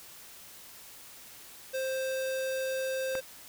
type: tone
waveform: square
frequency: 526 Hz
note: C5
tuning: 9 cents sharp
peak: -31 dBFS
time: 1.73-3.21 s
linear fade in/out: 20 ms
type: click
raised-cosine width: 0.5 ms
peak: -21 dBFS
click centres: 3.153 s
effects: white hiss -50 dBFS RMS until 3.48 s